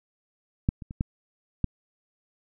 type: clicks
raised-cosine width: 5 ms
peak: -9 / -26 / -25 / -12 / -11 dBFS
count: 5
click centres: 0.689 / 0.822 / 0.909 / 1.009 / 1.643 s
effects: none